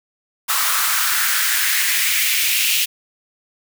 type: noise with high-pass filter sweep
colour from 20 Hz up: white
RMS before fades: -18 dBFS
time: 0.48-2.86 s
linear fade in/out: 20 ms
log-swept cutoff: 1100 to 2800 Hz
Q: 3.1
effects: none